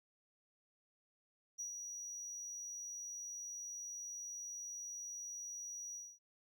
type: tone with ADSR envelope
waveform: triangle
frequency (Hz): 5800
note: F#8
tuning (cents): -35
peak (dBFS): -39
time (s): 1.58-6.19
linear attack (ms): 22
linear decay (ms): 110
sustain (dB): -4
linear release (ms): 240
effects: none